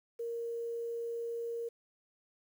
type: tone with quantisation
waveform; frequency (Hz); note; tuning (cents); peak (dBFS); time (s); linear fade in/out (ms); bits
sine; 466.2; A#4; 0; -35; 0.19-1.69; 10; 10
effects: none